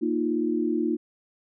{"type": "chord", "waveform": "sine", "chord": "Bb suspended fourth", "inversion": "none", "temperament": "just", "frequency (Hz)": [233.1, 310.8, 349.6], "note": ["Bb3", "Eb4", "F4"], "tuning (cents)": [0, -2, 2], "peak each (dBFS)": [-28, -26, -27], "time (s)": [0.01, 0.97], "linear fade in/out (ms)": 20, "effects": []}